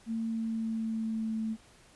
sine tone with pitch glide, 225.8 to 220.9 Hz, A3 to A3, +45 to +7 cents, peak -30 dBFS, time 0.06-1.57 s, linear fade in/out 50 ms, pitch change -38 cents, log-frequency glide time 0.21-1.39 s, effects pink hiss -59 dBFS RMS until 1.95 s + resampled to 24000 Hz

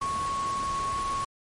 sine tone in noise, 1103 Hz, C#6, 9 cents flat, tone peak -27 dBFS, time 0.01-1.25 s, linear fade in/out 10 ms, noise pink, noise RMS -38 dBFS, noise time 0.01-1.25 s, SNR +8 dB, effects MP3 48 kbps

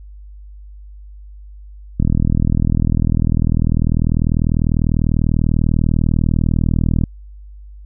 click train, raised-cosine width 5 ms, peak -3 dBFS, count 203, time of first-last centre 2-7.037 s, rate 40.1 Hz, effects added 50 Hz sine -34 dBFS peak until 7.85 s

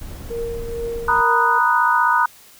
brown noise, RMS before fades -32 dBFS, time 0.01-1.21 s, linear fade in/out 5 ms
sine tone with tremolo, 466.2 Hz, A#4, in tune, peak -22 dBFS, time 0.3-1.59 s, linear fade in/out 10 ms, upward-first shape triangle, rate 2.2 Hz, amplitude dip 55%
sine chord, B major seventh, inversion third, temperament equal with one note detuned, 932.3 / 987.8 / 1240.2 / 1480 Hz, A#5 / B5 / D#6 / F#6, 0 / 0 / -6 / 0 cents, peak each -19 dBFS, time 1.08-2.26 s, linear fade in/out 5 ms
effects white hiss -47 dBFS RMS until 2.59 s

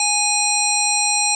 harmonic tone with a mistuned harmonic, 827 Hz, G#5, 8 cents flat, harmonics 1 / 3 / 5 / 7 / 9 / 10, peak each -23 / -23 / -23 / -23 / -23 / -23 dBFS, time 0-1.35 s, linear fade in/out 2 ms, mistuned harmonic 7, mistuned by -25 cents, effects none

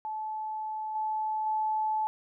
sine tone with level steps, 866 Hz, A5, 28 cents flat, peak -32 / -28 / -26 dBFS, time 0.05-2.07 s, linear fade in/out 0 ms, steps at 0.95 / 1.46 s, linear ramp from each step 5 ms, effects none

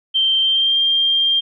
sine tone with pitch glide, 3136 to 3191 Hz, G7 to G7, 0 to +30 cents, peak -13 dBFS, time 0.14-1.41 s, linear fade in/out 20 ms, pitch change +30 cents, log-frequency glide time 0.41-0.78 s, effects none

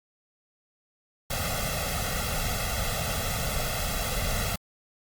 pink noise with comb filter, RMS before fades -29 dBFS, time 1.3-4.56 s, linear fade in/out 5 ms, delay 1.5 ms, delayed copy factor +1, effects Opus 48 kbps

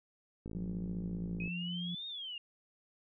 click train, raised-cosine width 3 ms, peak -31 dBFS, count 57, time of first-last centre 0.46-1.476 s, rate 55.1 Hz
sine tone with pitch glide, 179.7 to 175.19 Hz, F3 to F3, +50 to +6 cents, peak -37 dBFS, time 0.55-1.95 s, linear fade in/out 5 ms, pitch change -44 cents, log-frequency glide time 0.88-1.28 s
sine exponential two-way sweep, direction up then down, 2500 to 3729 to 2782 Hz, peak -40 dBFS, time 1.4-2.38 s, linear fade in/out 2 ms, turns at 2.07 s
effects none

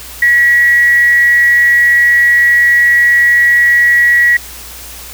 sine tone with frequency modulation, 1925 Hz, B6, 45 cents flat, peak -5 dBFS, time 0.22-4.37 s, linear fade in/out 5 ms, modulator 254 Hz, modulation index 0.21, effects added 60 Hz sine -35 dBFS peak until 5.13 s + white hiss -30 dBFS RMS until 5.13 s

